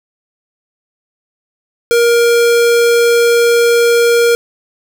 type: tone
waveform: square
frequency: 470.7 Hz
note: A#4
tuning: 17 cents sharp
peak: -8 dBFS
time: 1.91-4.35 s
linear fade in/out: 0 ms
effects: none